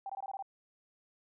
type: tone bursts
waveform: sine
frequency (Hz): 784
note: G5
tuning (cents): 0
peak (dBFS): -37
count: 7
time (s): 0.06-0.425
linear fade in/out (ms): 2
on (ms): 35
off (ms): 20
effects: none